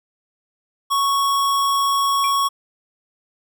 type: tone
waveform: square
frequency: 1109 Hz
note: C#6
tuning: in tune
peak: -17 dBFS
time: 0.9-2.49 s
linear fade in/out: 20 ms
type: tone with exponential decay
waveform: sine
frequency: 2349 Hz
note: D7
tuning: in tune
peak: -24 dBFS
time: 2.24-2.37 s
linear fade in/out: 1 ms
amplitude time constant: 27 ms
effects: none

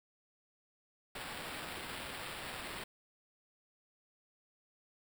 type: noise with sample-and-hold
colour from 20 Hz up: white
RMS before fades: -44 dBFS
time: 1.15-2.84 s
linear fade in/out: 5 ms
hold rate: 6300 Hz
effects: none

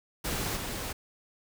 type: noise with level steps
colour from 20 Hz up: pink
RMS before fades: -32 / -36 dBFS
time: 0.24-0.93 s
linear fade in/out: 10 ms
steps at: 0.56 s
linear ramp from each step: 10 ms
effects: none

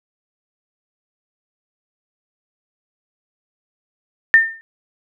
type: tone with exponential decay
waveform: sine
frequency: 1808 Hz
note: A6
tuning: 47 cents sharp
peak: -3 dBFS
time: 4.34-4.61 s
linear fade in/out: 0 ms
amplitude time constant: 58 ms
effects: none

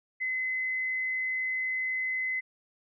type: tone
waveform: sine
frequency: 2038 Hz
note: C7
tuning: 46 cents flat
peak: -28 dBFS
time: 0.2-2.41 s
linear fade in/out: 20 ms
effects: none

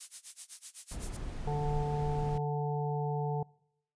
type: noise with tremolo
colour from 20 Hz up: violet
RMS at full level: -37 dBFS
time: 0-1.17 s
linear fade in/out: 10 ms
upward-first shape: sine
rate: 7.9 Hz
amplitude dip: 95%
type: noise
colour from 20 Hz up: brown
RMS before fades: -38 dBFS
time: 0.91-2.38 s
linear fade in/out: 5 ms
type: harmonic tone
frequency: 146.83 Hz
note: D3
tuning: in tune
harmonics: 1 / 3 / 5 / 6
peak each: -32 / -37 / -39 / -40 dBFS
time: 1.47-3.43 s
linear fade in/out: 5 ms
effects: noise-tail reverb RT60 0.8 s tail -26 dB re dry + resampled to 22050 Hz

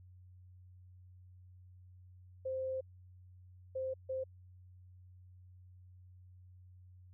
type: tone bursts at uneven times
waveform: sine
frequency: 523.3 Hz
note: C5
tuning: in tune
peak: -35 dBFS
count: 3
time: 2.45-2.81 / 3.75-3.94 / 4.09-4.24 s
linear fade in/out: 10 ms
effects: added 91 Hz sine -55 dBFS peak until 7.13 s

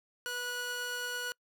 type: tone pair together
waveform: sawtooth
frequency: 491 / 1464.1 Hz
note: B4 / F#6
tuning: -10 / -19 cents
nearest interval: octave + perfect fifth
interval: 1891 cents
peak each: -39 / -32 dBFS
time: 0.26-1.32 s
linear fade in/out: 0 ms
effects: noise-tail reverb RT60 0.1 s tail -26 dB re dry

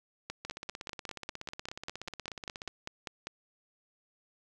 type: two click trains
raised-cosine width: 0.2 ms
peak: -23 / -20 dBFS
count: 38 / 16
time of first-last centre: 0.45-2.679 / 0.3-3.27 s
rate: 16.6 / 5.05 Hz
effects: none

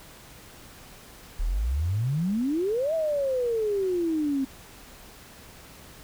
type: exponential two-way sweep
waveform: sine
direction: up then down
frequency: 35.35 to 659.3 to 262.8 Hz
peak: -23 dBFS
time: 1.39-4.45 s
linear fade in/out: 10 ms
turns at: 2.94 s
effects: pink hiss -48 dBFS RMS until 6.03 s

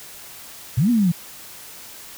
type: linear two-way sweep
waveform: sine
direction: up then down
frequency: 104.6 to 249.3 to 161.3 Hz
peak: -14 dBFS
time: 0.77-1.12 s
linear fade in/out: 10 ms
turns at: 0.9 s
effects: white hiss -40 dBFS RMS until 2.17 s

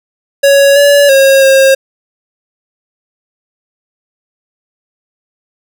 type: tone with pitch steps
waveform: square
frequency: 558 / 571 / 542 / 537 Hz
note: C#5 / D5 / C#5 / C5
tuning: +11 / -49 / -39 / +45 cents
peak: -4 dBFS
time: 0.43-1.75 s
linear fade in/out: 10 ms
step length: 330 ms
effects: none

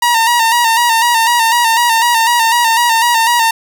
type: tone with vibrato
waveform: sawtooth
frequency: 932 Hz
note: A#5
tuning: 1 cent flat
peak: -5 dBFS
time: 0.02-3.51 s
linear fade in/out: 5 ms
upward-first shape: square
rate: 4 Hz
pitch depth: 48 cents each way
effects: 7-bit

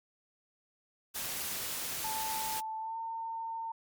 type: noise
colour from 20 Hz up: white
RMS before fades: -37 dBFS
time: 1.14-2.61 s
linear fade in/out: 20 ms
type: tone with pitch glide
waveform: sine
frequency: 880 to 906.8 Hz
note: A5 to A#5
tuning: 0 to -48 cents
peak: -35 dBFS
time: 2.04-3.72 s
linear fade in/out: 5 ms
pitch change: +52 cents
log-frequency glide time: 2.79-2.97 s
effects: MP3 96 kbps

